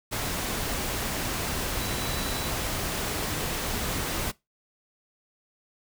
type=tone in noise; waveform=sine; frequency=3951 Hz; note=B7; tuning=in tune; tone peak=-39 dBFS; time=1.8-2.51 s; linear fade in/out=20 ms; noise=pink; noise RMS=-30 dBFS; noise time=0.11-4.32 s; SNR=-12 dB; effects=noise-tail reverb RT60 0.2 s tail -21 dB re dry